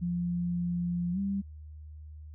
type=tone with pitch glide; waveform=sine; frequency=174.61 to 197.13 Hz; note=F3 to G3; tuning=0 to +10 cents; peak=-28 dBFS; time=0.01-1.42 s; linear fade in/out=20 ms; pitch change=+210 cents; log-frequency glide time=1.12-1.19 s; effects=added 76 Hz sine -43 dBFS peak until 2.34 s